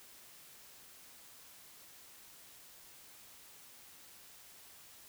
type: silence
effects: white hiss -57 dBFS RMS until 5.08 s